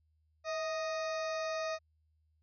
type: harmonic tone with a mistuned harmonic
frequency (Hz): 622.3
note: D#5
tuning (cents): 0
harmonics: 1 / 2 / 3 / 4 / 6 / 7 / 8 / 9 / 10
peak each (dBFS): -35 / -41 / -45 / -47 / -51 / -52 / -53 / -54 / -55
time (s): 0.44-1.79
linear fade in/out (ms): 50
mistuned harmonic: 1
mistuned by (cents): +52
effects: added 78 Hz sine -70 dBFS peak until 2.42 s